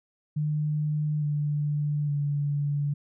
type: tone with pitch steps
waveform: sine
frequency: 150.9 / 147.62 / 144.42 Hz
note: D3 / D3 / D3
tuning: +47 / +9 / -29 cents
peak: -24 dBFS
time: 0.36-2.94 s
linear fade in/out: 10 ms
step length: 860 ms
effects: none